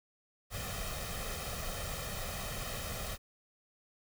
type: noise with comb filter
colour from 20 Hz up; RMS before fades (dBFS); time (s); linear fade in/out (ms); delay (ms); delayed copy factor
pink; -39; 0.5-3.18; 50; 1.6; +0.7
effects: none